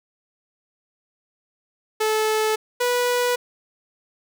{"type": "tone pair in turn", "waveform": "sawtooth", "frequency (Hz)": [434.1, 490.1], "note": ["A4", "B4"], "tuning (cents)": [-23, -13], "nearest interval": "major second", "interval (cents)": 210, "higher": "second", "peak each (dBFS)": -15, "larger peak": "neither", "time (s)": [[2, 2.56], [2.8, 3.36]], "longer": "neither", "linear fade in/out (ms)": 10, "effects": []}